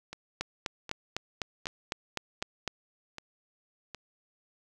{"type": "two click trains", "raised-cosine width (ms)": 0.2, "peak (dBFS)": [-14, -23], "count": [10, 6], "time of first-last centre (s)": [[0.41, 2.677], [0.13, 3.947]], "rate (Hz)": [3.97, 1.31], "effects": []}